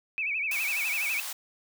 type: tone with vibrato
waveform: sine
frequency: 2427 Hz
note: D#7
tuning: 44 cents flat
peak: -27 dBFS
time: 0.18-1.2 s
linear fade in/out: 0 ms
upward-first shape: sine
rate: 12 Hz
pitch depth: 150 cents each way
type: high-pass noise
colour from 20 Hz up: white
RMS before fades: -36 dBFS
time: 0.51-1.33 s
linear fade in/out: 5 ms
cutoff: 680 Hz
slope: 24 dB/octave
effects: none